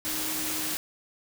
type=tone in noise; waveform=sine; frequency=311.1 Hz; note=D#4; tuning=in tune; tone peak=-38 dBFS; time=0.05-0.74 s; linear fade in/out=0 ms; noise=white; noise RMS=-31 dBFS; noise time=0.05-0.77 s; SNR=-10 dB; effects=none